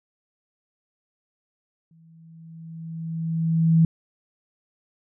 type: tone with exponential growth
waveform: sine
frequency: 163.3 Hz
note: E3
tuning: 16 cents flat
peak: -12 dBFS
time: 1.91-3.85 s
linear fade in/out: 2 ms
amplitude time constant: 420 ms
effects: none